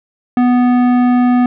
triangle tone with tanh clipping, 246.9 Hz, B3, in tune, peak -10 dBFS, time 0.37-1.46 s, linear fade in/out 2 ms, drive 18 dB, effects none

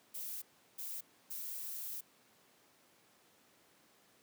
violet noise bursts at uneven times, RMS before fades -43 dBFS, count 3, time 0.14-0.42 / 0.78-1.01 / 1.3-2.01 s, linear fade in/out 10 ms, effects pink hiss -67 dBFS RMS until 4.22 s + high-pass 200 Hz 12 dB/octave

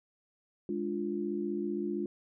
sine chord, D diminished, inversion second, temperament equal, 207.7 / 293.7 / 349.2 Hz, Ab3 / D4 / F4, 0 / 0 / 0 cents, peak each -36 / -37 / -34 dBFS, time 0.69-2.06 s, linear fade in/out 2 ms, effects none

